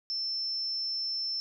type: tone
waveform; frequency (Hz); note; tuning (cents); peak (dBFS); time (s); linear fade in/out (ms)
sine; 5330; E8; +18; -30; 0.1-1.4; 0
effects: none